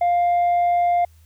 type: tone with tanh clipping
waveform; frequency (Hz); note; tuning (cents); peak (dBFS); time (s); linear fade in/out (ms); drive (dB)
sine; 701; F5; +6; -16; 0.01-1.05; 5; 2
effects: added 80 Hz sine -48 dBFS peak until 1.25 s + white hiss -61 dBFS RMS until 1.25 s